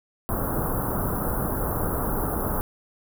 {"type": "band-stop noise", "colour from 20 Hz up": "pink", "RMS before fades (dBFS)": -26, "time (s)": [0.29, 2.61], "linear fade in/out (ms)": 0, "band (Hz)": [1400, 11000], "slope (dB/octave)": 48, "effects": []}